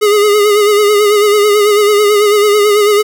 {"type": "tone with vibrato", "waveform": "square", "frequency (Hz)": 415.3, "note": "G#4", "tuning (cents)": 0, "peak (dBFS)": -7, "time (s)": [0.01, 3.03], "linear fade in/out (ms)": 20, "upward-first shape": "sine", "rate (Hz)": 9.1, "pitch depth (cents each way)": 46, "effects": []}